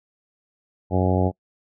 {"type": "harmonic tone", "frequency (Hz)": 92.5, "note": "F#2", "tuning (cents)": 0, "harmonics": [1, 2, 3, 4, 5, 6, 7, 8, 9], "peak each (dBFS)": [-21, -24, -26, -27, -28, -29, -29, -30, -31], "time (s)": [0.9, 1.32], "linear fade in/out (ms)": 50, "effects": ["noise-tail reverb RT60 0.1 s tail -25 dB re dry"]}